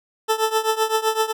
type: tone with tremolo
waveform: 20% pulse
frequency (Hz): 440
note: A4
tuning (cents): 0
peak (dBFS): -10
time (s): 0.28-1.33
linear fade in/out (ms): 20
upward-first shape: triangle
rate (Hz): 7.8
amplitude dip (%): 90
effects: none